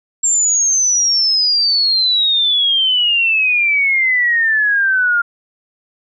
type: exponential sweep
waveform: sine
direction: down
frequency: 7459 to 1396.9 Hz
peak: -11 dBFS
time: 0.23-5.22 s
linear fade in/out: 10 ms
effects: none